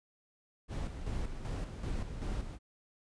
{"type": "noise with tremolo", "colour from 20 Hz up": "brown", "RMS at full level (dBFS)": -36, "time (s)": [0.68, 2.59], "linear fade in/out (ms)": 50, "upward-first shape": "square", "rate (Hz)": 2.6, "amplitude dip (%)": 50, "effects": ["resampled to 22050 Hz"]}